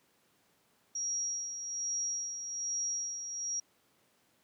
sine tone with tremolo, 5670 Hz, F8, 25 cents sharp, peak -31 dBFS, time 0.95-3.6 s, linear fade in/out 5 ms, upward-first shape sine, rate 1.2 Hz, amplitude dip 55%, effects pink hiss -70 dBFS RMS until 4.43 s + high-pass 150 Hz 12 dB/octave

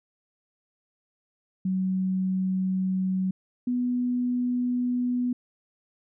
sine tone pair in turn, 187.6 / 246.8 Hz, F#3 / B3, +24 / -1 cents, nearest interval perfect fourth, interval 475 cents, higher second, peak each -23 dBFS, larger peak neither, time 1.65-3.31 / 3.67-5.33 s, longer neither, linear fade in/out 5 ms, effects none

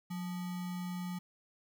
sine tone with sample-and-hold, 180 Hz, F#3, 47 cents flat, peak -36 dBFS, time 0.1-1.19 s, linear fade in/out 10 ms, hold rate 1050 Hz, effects none

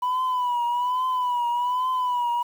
sine tone with vibrato, 987.8 Hz, B5, in tune, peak -19 dBFS, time 0.02-2.43 s, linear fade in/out 10 ms, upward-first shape triangle, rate 1.2 Hz, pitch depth 71 cents each way, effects tanh soft clip ceiling -20 dBFS + 8-bit

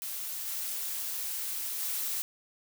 blue noise with level steps, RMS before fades -37 / -35 / -33 dBFS, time 0.02-2.22 s, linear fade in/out 0 ms, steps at 0.46 / 1.79 s, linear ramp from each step 20 ms, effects none

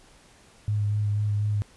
sine tone with vibrato, 104.1 Hz, G#2, 5 cents sharp, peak -22 dBFS, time 0.68-1.62 s, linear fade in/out 0 ms, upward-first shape sine, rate 4.1 Hz, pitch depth 17 cents each way, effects pink hiss -55 dBFS RMS until 1.76 s + resampled to 24000 Hz

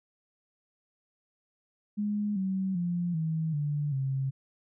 sine tone with pitch steps, 207.6 / 190.37 / 174.57 / 160.08 / 146.8 / 134.61 Hz, G#3 / F#3 / F3 / D#3 / D3 / C3, 0 / +50 / 0 / +50 / 0 / +50 cents, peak -27 dBFS, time 1.97-4.31 s, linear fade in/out 20 ms, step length 390 ms, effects none

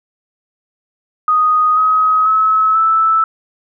sine tone with pitch steps, 1244.5 / 1267.7 / 1291.4 / 1315.5 Hz, D#6 / D#6 / E6 / E6, 0 / +32 / -36 / -4 cents, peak -9 dBFS, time 1.28-3.24 s, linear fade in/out 2 ms, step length 490 ms, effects none

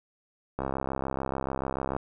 click train, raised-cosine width 1 ms, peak -16 dBFS, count 93, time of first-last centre 0.59-1.965 s, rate 66.9 Hz, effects none

